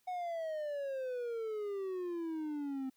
triangle exponential sweep, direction down, 740 to 260 Hz, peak -34 dBFS, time 0.07-2.9 s, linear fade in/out 10 ms, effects white hiss -75 dBFS RMS until 2.96 s

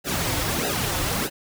pink noise with flanger, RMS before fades -25 dBFS, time 0.04-1.3 s, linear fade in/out 50 ms, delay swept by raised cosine 0.88 to 5.08 ms, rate 1.6 Hz, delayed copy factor -0.8, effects none

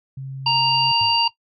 sine tone, 134.4 Hz, C3, 47 cents sharp, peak -28 dBFS, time 0.17-0.92 s, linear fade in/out 5 ms
harmonic tone, 932.3 Hz, A#5, in tune, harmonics 1 / 3 / 5, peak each -19 / -19 / -19 dBFS, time 0.46-1.28 s, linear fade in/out 5 ms
sine tone with exponential decay, 108.6 Hz, A2, 22 cents flat, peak -28 dBFS, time 1.01-1.31 s, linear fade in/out 0 ms, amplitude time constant 64 ms
effects noise-tail reverb RT60 0.1 s tail -18 dB re dry + MP3 32 kbps

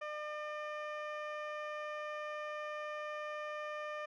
15% pulse tone with low-pass filter, 602 Hz, D5, 43 cents sharp, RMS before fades -42 dBFS, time 0.01-4.06 s, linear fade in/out 10 ms, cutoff 2500 Hz, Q 0.57, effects none

